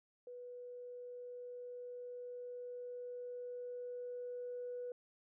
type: tone with level ramp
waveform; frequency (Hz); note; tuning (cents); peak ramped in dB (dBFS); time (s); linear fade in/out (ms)
sine; 491.2; B4; -9; -47 to -40; 0.27-4.92; 2
effects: tanh soft clip ceiling -36 dBFS